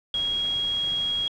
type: tone in noise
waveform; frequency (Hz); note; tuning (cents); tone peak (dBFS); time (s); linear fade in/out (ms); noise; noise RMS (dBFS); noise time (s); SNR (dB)
sine; 3300; G#7; -12; -23; 0.14-1.28; 2; pink; -41; 0.14-1.28; +15
effects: low-pass 6000 Hz 12 dB/octave